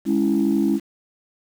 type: chord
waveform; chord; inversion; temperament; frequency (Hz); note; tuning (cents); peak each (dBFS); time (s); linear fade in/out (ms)
sine; C# minor; second; equal; 207.7 / 277.2 / 329.6; G#3 / C#4 / E4; 0 / 0 / 0; -20; 0.05-0.8; 50
effects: tanh soft clip ceiling -10 dBFS + 7-bit